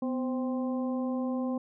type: harmonic tone with a mistuned harmonic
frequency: 261.6 Hz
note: C4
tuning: in tune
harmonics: 1 / 2 / 3 / 4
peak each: -29 / -36 / -43 / -44 dBFS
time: 0.02-1.58 s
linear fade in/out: 5 ms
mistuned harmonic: 1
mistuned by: -70 cents
effects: none